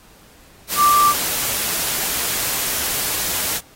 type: tone in noise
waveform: sine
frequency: 1174.7 Hz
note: D6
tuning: in tune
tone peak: -11 dBFS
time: 0.76-1.14 s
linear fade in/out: 50 ms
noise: white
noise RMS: -22 dBFS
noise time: 0.68-3.61 s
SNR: +8 dB
effects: pink hiss -49 dBFS RMS until 3.75 s + AAC 48 kbps